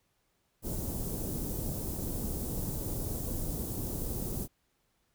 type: band-stop noise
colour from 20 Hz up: pink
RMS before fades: -35 dBFS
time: 0.62-4.48 s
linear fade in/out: 50 ms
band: 400 to 11000 Hz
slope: 12 dB/octave
effects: pink hiss -75 dBFS RMS until 5.14 s